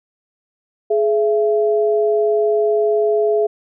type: tone pair together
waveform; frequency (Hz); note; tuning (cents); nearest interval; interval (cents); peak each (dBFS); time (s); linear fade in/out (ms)
sine; 422.2 / 670.2; G#4 / E5; +29 / +29; minor sixth; 800; -14 / -19; 0.9-3.47; 10
effects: none